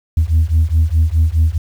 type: beating tone pair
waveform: sine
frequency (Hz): 77.78 / 82.58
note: D#2 / E2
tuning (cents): 0 / +4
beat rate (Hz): 4.8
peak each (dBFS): -12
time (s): 0.17-1.58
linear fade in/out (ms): 5
effects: tanh soft clip ceiling -6 dBFS + 7-bit